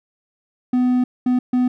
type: tone bursts at uneven times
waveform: triangle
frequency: 250 Hz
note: B3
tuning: 21 cents sharp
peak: -12 dBFS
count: 3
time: 0.73-1.04 / 1.26-1.39 / 1.53-1.68 s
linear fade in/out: 5 ms
effects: none